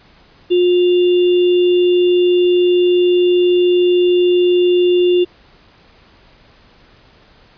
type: tone with sample-and-hold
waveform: sine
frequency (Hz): 356.7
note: F4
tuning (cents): +37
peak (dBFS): -9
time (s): 0.5-5.25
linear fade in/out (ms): 20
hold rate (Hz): 3150
effects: pink hiss -48 dBFS RMS until 7.57 s + resampled to 11025 Hz